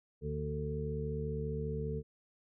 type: harmonic tone with a mistuned harmonic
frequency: 74.8 Hz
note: D2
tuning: 32 cents sharp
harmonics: 1 / 2 / 3 / 5 / 6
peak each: -40 / -38 / -44 / -49 / -39 dBFS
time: 0.21-2.03 s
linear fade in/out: 50 ms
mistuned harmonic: 6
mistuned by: -19 cents
effects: none